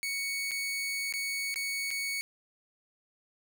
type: tone with dropouts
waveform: sawtooth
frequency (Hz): 2226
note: C#7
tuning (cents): +7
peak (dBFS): -28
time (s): 0.03-2.21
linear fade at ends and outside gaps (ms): 0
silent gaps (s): 0.51-0.516 / 1.125-1.138 / 1.542-1.559 / 1.906-1.912
effects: none